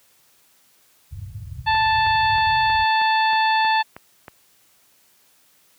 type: low-pass noise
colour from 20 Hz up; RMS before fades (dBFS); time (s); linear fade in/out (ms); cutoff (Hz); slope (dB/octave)
white; -33; 1.11-2.85; 10; 130; 48
type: harmonic tone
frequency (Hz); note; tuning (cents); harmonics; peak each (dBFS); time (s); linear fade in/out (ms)
880; A5; 0; 1 / 2 / 3 / 4 / 5; -17 / -23 / -27 / -29 / -31; 1.66-3.83; 20
type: click train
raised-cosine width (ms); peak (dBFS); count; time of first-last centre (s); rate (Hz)
0.5; -21; 9; 1.75-4.282; 3.16
effects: white hiss -58 dBFS RMS until 5.78 s + high-pass 60 Hz 12 dB/octave